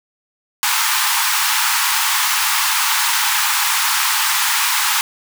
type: high-pass noise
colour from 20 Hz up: pink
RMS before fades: -17 dBFS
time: 0.63-5.01 s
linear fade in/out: 0 ms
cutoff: 830 Hz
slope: 96 dB/octave
effects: none